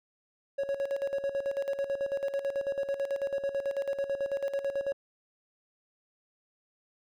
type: tone with tremolo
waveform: triangle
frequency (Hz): 554.4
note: C#5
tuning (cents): 0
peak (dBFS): -25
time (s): 0.58-4.93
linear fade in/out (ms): 10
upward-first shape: square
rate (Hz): 9.1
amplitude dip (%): 70
effects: none